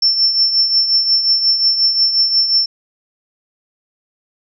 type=tone with tremolo; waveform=sine; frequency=5380 Hz; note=E8; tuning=34 cents sharp; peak=-8 dBFS; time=0.02-2.66 s; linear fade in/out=5 ms; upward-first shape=triangle; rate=5.6 Hz; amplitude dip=65%; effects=none